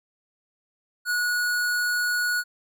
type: tone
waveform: square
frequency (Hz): 1459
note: F#6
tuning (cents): -25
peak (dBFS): -23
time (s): 1.05-2.44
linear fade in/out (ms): 50
effects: none